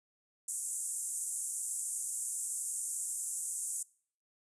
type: band-pass noise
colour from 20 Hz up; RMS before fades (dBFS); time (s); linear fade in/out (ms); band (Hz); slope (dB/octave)
white; -38; 0.48-3.83; 5; 7300 to 9800; 48
effects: noise-tail reverb RT60 0.5 s tail -23 dB re dry + resampled to 32000 Hz